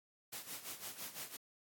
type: noise with tremolo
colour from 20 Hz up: white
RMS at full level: -44 dBFS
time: 0.32-1.37 s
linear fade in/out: 10 ms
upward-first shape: sine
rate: 5.9 Hz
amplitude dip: 75%
effects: high-pass 100 Hz 12 dB/octave + AAC 64 kbps